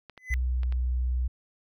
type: clicks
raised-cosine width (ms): 0.3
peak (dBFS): -28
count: 4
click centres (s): 0.097 / 0.177 / 0.633 / 0.724
type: tone with exponential growth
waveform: triangle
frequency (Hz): 2019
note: B6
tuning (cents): +38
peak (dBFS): -24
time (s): 0.17-0.34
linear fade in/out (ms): 0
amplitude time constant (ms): 36
type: tone with pitch glide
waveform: sine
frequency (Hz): 62.6 to 62.24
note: B1 to B1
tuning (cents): +24 to +14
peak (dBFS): -24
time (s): 0.3-1.28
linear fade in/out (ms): 10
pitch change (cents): -10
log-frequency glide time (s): 0.47-0.68
effects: none